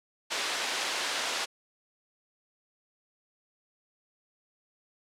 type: band-pass noise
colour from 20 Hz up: white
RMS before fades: -32 dBFS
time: 0.3-1.46 s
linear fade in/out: 20 ms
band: 410 to 4600 Hz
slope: 12 dB/octave
effects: low-pass 11000 Hz 12 dB/octave